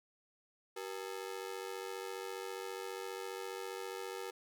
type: ring-modulated tone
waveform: sawtooth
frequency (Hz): 429.6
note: A4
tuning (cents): -41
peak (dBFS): -34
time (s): 0.76-4.31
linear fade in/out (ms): 10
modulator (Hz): 47.4
effects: none